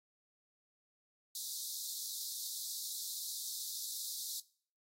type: high-pass noise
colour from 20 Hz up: pink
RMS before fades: -42 dBFS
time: 1.35-4.4 s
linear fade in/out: 2 ms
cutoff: 3700 Hz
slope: 96 dB/octave
effects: noise-tail reverb RT60 0.5 s tail -21 dB re dry + AAC 48 kbps